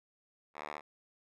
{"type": "tone with band-pass filter", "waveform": "5% pulse", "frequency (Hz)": 74.9, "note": "D2", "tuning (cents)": 35, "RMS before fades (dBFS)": -44, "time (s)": [0.54, 0.82], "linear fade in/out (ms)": 50, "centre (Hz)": 1400, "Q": 1.6, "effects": []}